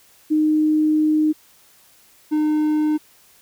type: tone pair in turn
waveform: sine / triangle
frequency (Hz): 307.8 / 305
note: D#4 / D#4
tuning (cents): -19 / -34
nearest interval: unison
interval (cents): 15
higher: first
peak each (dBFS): -14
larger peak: neither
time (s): 0.3-1.33 / 2.31-2.98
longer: first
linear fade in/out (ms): 20
effects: white hiss -53 dBFS RMS until 3.41 s